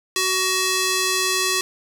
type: tone with band-pass filter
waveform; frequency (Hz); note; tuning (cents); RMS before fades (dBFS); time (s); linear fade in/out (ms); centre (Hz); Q
square; 374.5; F#4; +21; -21; 0.16-1.61; 2; 5900; 0.69
effects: 8-bit